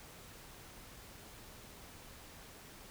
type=silence; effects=pink hiss -54 dBFS RMS until 2.9 s